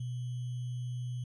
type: tone with sample-and-hold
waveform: sine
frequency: 123.47 Hz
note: B2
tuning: in tune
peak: -34 dBFS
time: 0-1.24 s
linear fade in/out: 5 ms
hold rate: 3150 Hz
effects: resampled to 22050 Hz